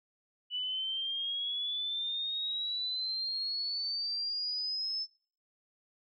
sine exponential sweep, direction up, 2958 to 5280 Hz, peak -32 dBFS, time 0.5-5.07 s, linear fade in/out 50 ms, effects noise-tail reverb RT60 0.5 s tail -26 dB re dry

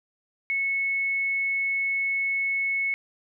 sine tone, 2200 Hz, C#7, 14 cents flat, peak -23 dBFS, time 0.5-2.94 s, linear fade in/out 0 ms, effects none

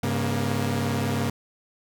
sawtooth tone cluster, 99.9 / 137 / 235.9 Hz, G2 / C#3 / A#3, +33 / -20 / +21 cents, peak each -24 dBFS, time 0.03-1.3 s, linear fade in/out 5 ms, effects none

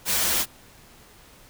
white noise with comb filter, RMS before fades -23 dBFS, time 0.05-0.46 s, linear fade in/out 50 ms, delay 7 ms, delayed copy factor -0.65, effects pink hiss -51 dBFS RMS until 1.49 s

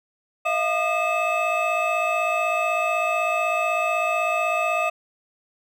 triangle tone cluster, 639 / 695 / 1218 / 2595 Hz, D#5 / F5 / D#6 / E7, +46 / -9 / -37 / -28 cents, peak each -24 dBFS, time 0.45-4.9 s, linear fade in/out 10 ms, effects none

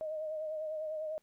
sine tone with vibrato, 622.3 Hz, D#5, in tune, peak -35 dBFS, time 0.01-1.18 s, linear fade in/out 0 ms, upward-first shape sine, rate 10 Hz, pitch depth 36 cents each way, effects pink hiss -75 dBFS RMS until 1.22 s

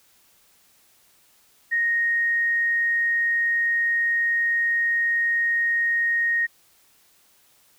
sine tone, 1864.7 Hz, A#6, in tune, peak -19 dBFS, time 1.71-6.47 s, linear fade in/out 20 ms, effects white hiss -59 dBFS RMS until 7.78 s

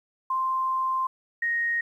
sine tone pair in turn, 1046.5 / 1868.3 Hz, C6 / A#6, 0 / +3 cents, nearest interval minor seventh, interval 1003 cents, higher second, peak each -23 dBFS, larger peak neither, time 0.3-1.07 / 1.42-1.81 s, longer first, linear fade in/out 5 ms, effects 10-bit

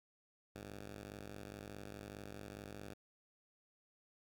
10% pulse ring-modulated tone, 102 Hz, G#2, 31 cents flat, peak -37 dBFS, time 0.55-2.94 s, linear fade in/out 10 ms, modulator 22.4 Hz, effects none

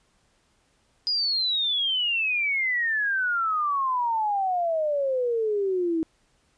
sine exponential sweep, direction down, 4978 to 317.2 Hz, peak -22 dBFS, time 1.07-6.03 s, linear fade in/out 0 ms, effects pink hiss -66 dBFS RMS until 6.57 s + resampled to 22050 Hz

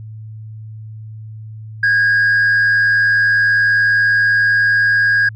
sine tone with frequency modulation, 1635 Hz, G#6, 28 cents flat, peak -8 dBFS, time 1.83-5.29 s, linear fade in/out 5 ms, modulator 90.4 Hz, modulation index 0.48, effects tanh soft clip ceiling -9 dBFS + added 109 Hz sine -29 dBFS peak until 5.35 s

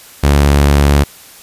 sawtooth tone with vibrato, 71.4 Hz, D2, 48 cents flat, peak -3 dBFS, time 0.23-1.04 s, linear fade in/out 10 ms, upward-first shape square, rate 18 Hz, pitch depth 16 cents each way, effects white hiss -38 dBFS RMS until 1.42 s + resampled to 32000 Hz

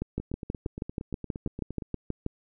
two click trains, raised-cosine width 3 ms, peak -23 / -17 dBFS, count 15 / 15, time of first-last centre 0.2-1.822 / 0.02-2.264 s, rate 8.63 / 6.24 Hz, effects none

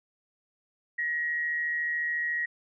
sine tone with amplitude modulation, 1900 Hz, A#6, 33 cents sharp, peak -25 dBFS, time 0.98-2.46 s, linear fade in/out 10 ms, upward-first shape sine, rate 154 Hz, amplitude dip 40%, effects none

